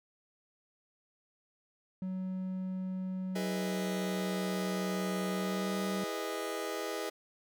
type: tone with pitch glide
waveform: triangle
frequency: 186.6 to 191.96 Hz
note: F#3 to G3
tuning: +15 to -36 cents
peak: -32 dBFS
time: 2.02-6.04 s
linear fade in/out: 2 ms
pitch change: +49 cents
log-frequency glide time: 5.28-5.76 s
type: chord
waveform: sawtooth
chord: E major seventh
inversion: none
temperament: just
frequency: 329.6 / 412 / 494.4 / 618.1 Hz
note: E4 / G#4 / B4 / D#5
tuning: 0 / -14 / +2 / -12 cents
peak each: -38 / -35 / -37 / -37 dBFS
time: 3.35-7.1 s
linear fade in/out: 10 ms
effects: none